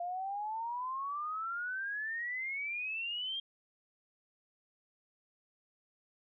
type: exponential sweep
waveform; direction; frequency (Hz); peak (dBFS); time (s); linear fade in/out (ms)
sine; up; 690 to 3232; -35; 0-3.4; 5
effects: none